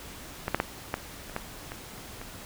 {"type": "clicks", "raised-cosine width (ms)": 0.5, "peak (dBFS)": [-14, -8, -9, -12, -29, -15, -21, -24], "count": 8, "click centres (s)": [0.481, 0.546, 0.601, 0.941, 1.297, 1.364, 1.719, 2.215], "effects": ["pink hiss -44 dBFS RMS until 2.45 s"]}